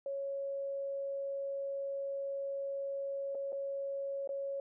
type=tone with dropouts; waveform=sine; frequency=553 Hz; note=C#5; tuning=4 cents flat; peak=-35 dBFS; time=0.06-4.6 s; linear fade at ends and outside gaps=2 ms; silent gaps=3.349-3.352 / 3.522-3.528 / 4.275-4.291 s; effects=none